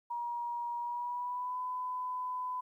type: tone with pitch glide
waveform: sine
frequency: 952 to 1004 Hz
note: A#5 to B5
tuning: +36 to +28 cents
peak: -34 dBFS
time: 0.1-2.61 s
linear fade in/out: 10 ms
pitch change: +92 cents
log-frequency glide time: 0.79-1.59 s
effects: 12-bit